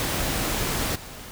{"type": "noise with level steps", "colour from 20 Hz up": "pink", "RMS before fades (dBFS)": [-26, -40], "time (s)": [0, 1.31], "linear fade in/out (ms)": 0, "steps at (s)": 0.95, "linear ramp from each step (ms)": 10, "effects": []}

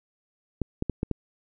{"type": "clicks", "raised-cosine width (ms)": 3, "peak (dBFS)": -13, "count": 5, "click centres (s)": [0.617, 0.824, 0.897, 1.031, 1.113], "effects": []}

